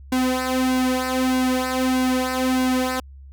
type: tone with flanger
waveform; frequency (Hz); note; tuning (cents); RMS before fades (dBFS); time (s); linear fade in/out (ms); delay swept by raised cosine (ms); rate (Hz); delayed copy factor
sawtooth; 256.6; C4; -34; -21; 0.12-3; 5; 1.6 to 3.6; 1.6; -0.75
effects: added 68 Hz sine -39 dBFS peak until 3.32 s